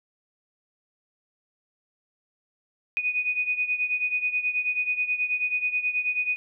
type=beating tone pair; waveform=sine; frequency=2480 / 2489.3 Hz; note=D#7 / D#7; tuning=-6 / 0 cents; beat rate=9.3 Hz; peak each=-25 / -29 dBFS; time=2.97-6.36 s; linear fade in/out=0 ms; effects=none